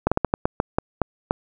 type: slowing click train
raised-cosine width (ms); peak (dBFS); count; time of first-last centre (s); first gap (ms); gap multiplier
1; -4; 10; 0.07-1.309; 46; 1.26
effects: none